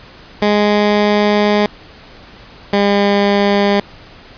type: tone pair in turn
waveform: 15% pulse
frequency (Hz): 207.7 / 201.8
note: G#3 / G#3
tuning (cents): 0 / -49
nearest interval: unison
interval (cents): 49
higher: first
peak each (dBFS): -4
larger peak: neither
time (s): 0.42-1.66 / 2.73-3.8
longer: first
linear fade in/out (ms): 2
effects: pink hiss -39 dBFS RMS until 4.37 s + resampled to 11025 Hz